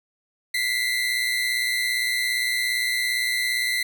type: tone pair together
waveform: 30% pulse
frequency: 1975.5 / 2093 Hz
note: B6 / C7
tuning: 0 / 0 cents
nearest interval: minor second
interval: 100 cents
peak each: -22 dBFS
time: 0.54-3.83 s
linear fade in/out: 5 ms
effects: none